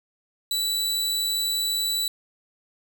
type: tone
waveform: sawtooth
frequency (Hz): 3951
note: B7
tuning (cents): 0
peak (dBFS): -20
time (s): 0.51-2.08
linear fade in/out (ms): 2
effects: none